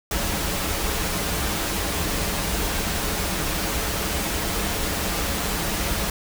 pink noise with comb filter, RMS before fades -25 dBFS, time 0.11-6.1 s, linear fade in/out 2 ms, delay 8 ms, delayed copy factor -0.5, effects none

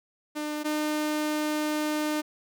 sawtooth tone pair in turn, 300.7 / 303.3 Hz, D4 / D#4, +41 / -44 cents, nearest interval unison, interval 15 cents, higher second, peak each -26 / -22 dBFS, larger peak second, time 0.35-0.64 / 0.64-2.22 s, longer second, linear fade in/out 20 ms, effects none

